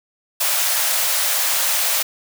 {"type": "high-pass noise", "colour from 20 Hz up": "white", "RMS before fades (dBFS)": -19, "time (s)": [0.4, 2.03], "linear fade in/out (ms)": 10, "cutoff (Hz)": 510, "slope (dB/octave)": 96, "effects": []}